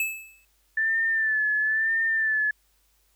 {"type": "tone with exponential decay", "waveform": "square", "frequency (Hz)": 2609, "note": "E7", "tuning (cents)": -18, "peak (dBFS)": -22, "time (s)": [0, 0.45], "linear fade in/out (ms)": 2, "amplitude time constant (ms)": 96}
{"type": "tone with vibrato", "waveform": "sine", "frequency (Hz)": 1760, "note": "A6", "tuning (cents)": 0, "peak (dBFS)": -21, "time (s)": [0.77, 2.51], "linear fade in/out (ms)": 5, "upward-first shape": "sine", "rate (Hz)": 1, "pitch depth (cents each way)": 49}
{"effects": ["added 50 Hz sine -67 dBFS peak until 3.15 s", "white hiss -67 dBFS RMS until 3.15 s"]}